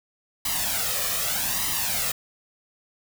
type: noise with flanger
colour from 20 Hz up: white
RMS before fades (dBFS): -26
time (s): 0.45-2.12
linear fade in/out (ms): 5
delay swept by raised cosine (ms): 1 to 1.68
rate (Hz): 0.83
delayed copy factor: +0.75
effects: none